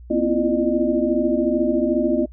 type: tone cluster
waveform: sine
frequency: 241.1 / 263.6 / 329.5 / 343.3 / 606 Hz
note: B3 / C4 / E4 / F4 / D#5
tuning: -41 / +13 / -1 / -30 / -46 cents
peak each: -23 dBFS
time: 0.1-2.26 s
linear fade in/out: 10 ms
effects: noise-tail reverb RT60 0.1 s tail -22 dB re dry + added 60 Hz sine -38 dBFS peak until 2.32 s